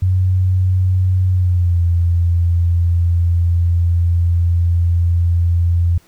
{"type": "tone with pitch glide", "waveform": "sine", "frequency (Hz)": [92.5, 85.81], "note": ["F#2", "F2"], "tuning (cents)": [0, -30], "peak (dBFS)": -11, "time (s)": [0.02, 5.98], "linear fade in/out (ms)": 5, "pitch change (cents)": -130, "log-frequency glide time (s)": [1.29, 1.81], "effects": ["pink hiss -52 dBFS RMS until 6.07 s"]}